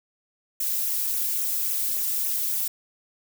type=noise with flanger; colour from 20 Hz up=violet; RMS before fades=-26 dBFS; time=0.6-2.68 s; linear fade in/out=5 ms; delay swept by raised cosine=0.21 to 3.21 ms; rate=3.6 Hz; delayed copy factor=-0.85; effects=none